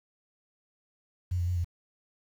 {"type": "tone with pitch steps", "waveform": "sine", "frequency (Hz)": [90, 87.2, 89.6, 86.2], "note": ["F#2", "F2", "F2", "F2"], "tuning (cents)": [-47, -2, 45, -22], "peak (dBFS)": -26, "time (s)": [1.31, 1.646], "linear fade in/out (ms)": 10, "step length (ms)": 84, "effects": ["9-bit"]}